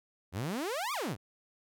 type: exponential two-way sweep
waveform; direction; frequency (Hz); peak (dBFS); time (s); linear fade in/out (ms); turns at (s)
sawtooth; up then down; 81.1 to 1244.5 to 81.1; -29; 0.32-1.17; 50; 0.93
effects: none